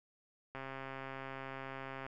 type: click train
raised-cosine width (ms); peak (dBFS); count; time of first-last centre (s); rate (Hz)
0.5; -29; 204; 0.55-2.065; 134
effects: none